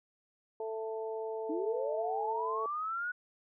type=harmonic tone; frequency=221.2 Hz; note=A3; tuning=9 cents sharp; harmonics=2 / 3 / 4; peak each=-36 / -43 / -44 dBFS; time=0.6-2.66 s; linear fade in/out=2 ms
type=linear sweep; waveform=sine; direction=up; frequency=292.9 to 1480 Hz; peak=-33 dBFS; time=1.49-3.12 s; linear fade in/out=10 ms
effects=none